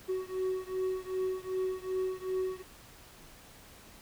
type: beating tone pair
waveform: triangle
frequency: 372.6 / 375.2 Hz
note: F#4 / F#4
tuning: +12 / +24 cents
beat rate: 2.6 Hz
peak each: -32 / -33 dBFS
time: 0.08-2.63 s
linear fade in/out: 20 ms
effects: pink hiss -54 dBFS RMS until 4.01 s